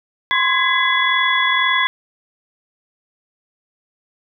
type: tone cluster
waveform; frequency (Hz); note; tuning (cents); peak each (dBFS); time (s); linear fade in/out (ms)
sine; 1025 / 1067 / 1663 / 2020 / 3392; C6 / C6 / G#6 / B6 / G#7; -36 / +34 / +2 / +39 / +36; -22 / -22 / -20 / -18 / -21; 0.31-1.87; 0
effects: none